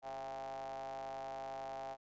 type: ring-modulated tone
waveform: square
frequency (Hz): 64.5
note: C2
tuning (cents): -24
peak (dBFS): -40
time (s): 0.02-1.97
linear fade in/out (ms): 50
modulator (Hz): 735
effects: resampled to 16000 Hz